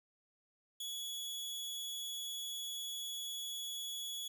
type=tone with amplitude modulation; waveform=sawtooth; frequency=3378 Hz; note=G#7; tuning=29 cents sharp; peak=-36 dBFS; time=0.8-4.28 s; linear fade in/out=5 ms; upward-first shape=sine; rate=276 Hz; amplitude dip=25%; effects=none